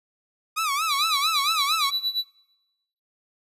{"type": "tone with vibrato", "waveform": "sawtooth", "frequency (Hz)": 1206, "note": "D6", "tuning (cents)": 46, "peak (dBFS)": -19, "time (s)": [0.56, 1.91], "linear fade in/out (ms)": 20, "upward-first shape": "sine", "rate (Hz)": 4.4, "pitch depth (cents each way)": 160}
{"type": "tone with tremolo", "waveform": "triangle", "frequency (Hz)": 3951, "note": "B7", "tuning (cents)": 0, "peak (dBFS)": -19, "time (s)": [0.88, 2.25], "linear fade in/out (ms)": 50, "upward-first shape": "sine", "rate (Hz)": 8.6, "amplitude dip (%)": 85}
{"effects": ["noise-tail reverb RT60 1.0 s tail -24 dB re dry", "resampled to 32000 Hz"]}